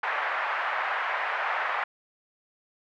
white band-pass noise, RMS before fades -29 dBFS, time 0.03-1.84 s, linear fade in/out 5 ms, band 670 to 1900 Hz, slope 24 dB/octave, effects none

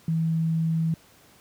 sine tone, 162.5 Hz, E3, 24 cents flat, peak -21 dBFS, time 0.08-0.94 s, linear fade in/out 2 ms, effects pink hiss -55 dBFS RMS until 1.4 s + high-pass 80 Hz 12 dB/octave

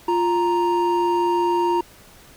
triangle tone pair together, 349.2 / 932.3 Hz, F4 / A#5, 0 / 0 cents, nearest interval octave + perfect fourth, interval 1700 cents, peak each -18 dBFS, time 0.08-1.81 s, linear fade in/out 5 ms, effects pink hiss -48 dBFS RMS until 2.36 s

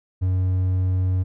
triangle tone, 92.5 Hz, F#2, in tune, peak -16 dBFS, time 0.21-1.24 s, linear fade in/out 20 ms, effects none

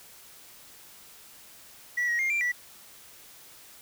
sine tone with pitch steps, 1946 / 1895 / 2121 / 2362 / 1954 Hz, B6 / A#6 / C7 / D7 / B6, -26 / +28 / +23 / +9 / -19 cents, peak -22 dBFS, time 1.97-2.52 s, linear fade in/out 10 ms, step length 110 ms, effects tanh soft clip ceiling -23 dBFS + white hiss -51 dBFS RMS until 3.81 s

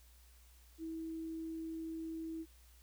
sine tone, 324.1 Hz, E4, 29 cents flat, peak -40 dBFS, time 0.78-2.46 s, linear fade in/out 50 ms, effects added 60 Hz sine -60 dBFS peak until 2.82 s + white hiss -67 dBFS RMS until 2.82 s

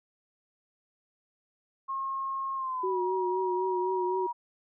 sine tone with pitch glide, 1078 to 954.9 Hz, C#6 to A#5, -49 to +41 cents, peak -30 dBFS, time 1.88-4.33 s, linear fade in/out 20 ms, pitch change -210 cents, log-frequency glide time 2.55-3.03 s
sine tone with vibrato, 370 Hz, F#4, in tune, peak -28 dBFS, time 2.83-4.27 s, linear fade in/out 10 ms, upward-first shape triangle, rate 3.9 Hz, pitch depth 47 cents each way
effects none

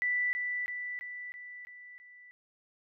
sine tone with echo, 1975.5 Hz, B6, in tune, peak -27 dBFS, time 0.02-0.33 s, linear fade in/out 0 ms, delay 330 ms, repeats 6, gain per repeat -4 dB, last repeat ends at 2.31 s, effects none

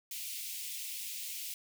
white high-pass noise, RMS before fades -41 dBFS, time 0.11-1.54 s, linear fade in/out 2 ms, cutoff 2200 Hz, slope 48 dB/octave, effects none

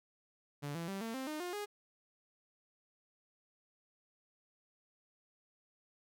sawtooth tone with pitch steps, 144.4 / 167.8 / 194.99 / 226.6 / 263.3 / 306 / 355.6 / 413.2 Hz, D3 / E3 / G3 / A#3 / C4 / D#4 / F4 / G#4, -29 / +31 / -9 / -49 / +11 / -29 / +31 / -9 cents, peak -35 dBFS, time 0.62-1.66 s, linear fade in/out 20 ms, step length 130 ms, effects none

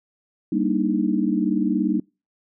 sine chord, Eb major seventh, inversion first, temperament equal with one note detuned, 196 / 233.1 / 293.7 / 314.6 Hz, G3 / Bb3 / D4 / Eb4, 0 / 0 / 0 / +19 cents, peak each -24 dBFS, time 0.52-2 s, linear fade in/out 5 ms, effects noise-tail reverb RT60 0.3 s tail -26 dB re dry

